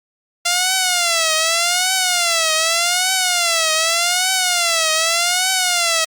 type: tone with vibrato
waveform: 5% pulse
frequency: 691 Hz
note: F5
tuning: 19 cents flat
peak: -3 dBFS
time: 0.45-6.05 s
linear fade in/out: 10 ms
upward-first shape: triangle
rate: 0.84 Hz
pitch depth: 170 cents each way
effects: Opus 48 kbps